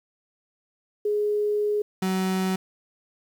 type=tone pair in turn; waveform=sine / 35% pulse; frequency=417.3 / 187.94 Hz; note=G#4 / F#3; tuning=+8 / +27 cents; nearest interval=octave + major second; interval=1381 cents; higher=first; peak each=-21 dBFS; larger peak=neither; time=1.05-1.82 / 2.02-2.56 s; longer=first; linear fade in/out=5 ms; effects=9-bit